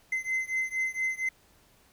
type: beating tone pair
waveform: triangle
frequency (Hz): 2058 / 2062.3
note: C7 / C7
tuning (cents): -29 / -26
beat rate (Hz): 4.3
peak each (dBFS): -29 / -30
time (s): 0.12-1.29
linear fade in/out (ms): 5
effects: pink hiss -62 dBFS RMS until 1.92 s